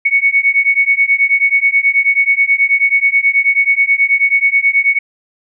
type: beating tone pair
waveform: sine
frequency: 2217 / 2226.3 Hz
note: C#7 / C#7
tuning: 0 / +7 cents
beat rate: 9.3 Hz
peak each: -12 dBFS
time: 0.05-4.99 s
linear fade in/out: 10 ms
effects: none